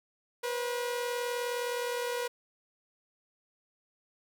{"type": "tone pair together", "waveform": "sawtooth", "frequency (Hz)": [483.8, 523.3], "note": ["B4", "C5"], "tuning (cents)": [-36, 0], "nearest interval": "minor second", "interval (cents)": 136, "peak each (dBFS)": [-28, -36], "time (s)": [0.43, 2.28], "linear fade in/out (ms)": 10, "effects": []}